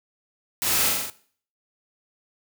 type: noise with echo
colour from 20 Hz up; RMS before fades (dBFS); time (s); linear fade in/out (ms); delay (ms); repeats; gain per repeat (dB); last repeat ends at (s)
white; -25; 0.62-0.89; 0; 42; 5; -2; 1.1
effects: noise-tail reverb RT60 0.5 s tail -18 dB re dry